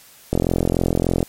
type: click train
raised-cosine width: 2 ms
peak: -4 dBFS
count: 40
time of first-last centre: 0.33-1.229 s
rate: 43.4 Hz
effects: white hiss -47 dBFS RMS until 1.28 s + MP3 64 kbps